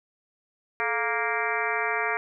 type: harmonic tone with a mistuned harmonic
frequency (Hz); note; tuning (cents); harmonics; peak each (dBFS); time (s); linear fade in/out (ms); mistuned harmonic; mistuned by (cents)
233.1; A#3; 0; 2 / 3 / 4 / 5 / 6 / 7 / 8 / 9 / 10; -33 / -33 / -33 / -33 / -33 / -33 / -33 / -33 / -33; 0.8-2.17; 0; 2; -120
effects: none